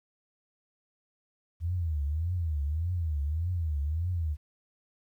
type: tone with vibrato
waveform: sine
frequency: 80 Hz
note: D#2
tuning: 49 cents sharp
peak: -27 dBFS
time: 1.6-4.37 s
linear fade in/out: 50 ms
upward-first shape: triangle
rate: 1.7 Hz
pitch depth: 240 cents each way
effects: 11-bit